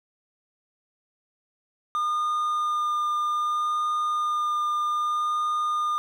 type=tone with vibrato; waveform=triangle; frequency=1212 Hz; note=D#6; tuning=46 cents flat; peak=-21 dBFS; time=1.95-5.98 s; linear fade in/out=0 ms; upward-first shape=sine; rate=0.63 Hz; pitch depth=10 cents each way; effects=none